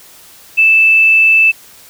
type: tone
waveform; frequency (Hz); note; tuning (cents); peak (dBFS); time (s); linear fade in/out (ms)
sine; 2637; E7; 0; -5; 0.57-1.52; 20
effects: white hiss -40 dBFS RMS until 1.89 s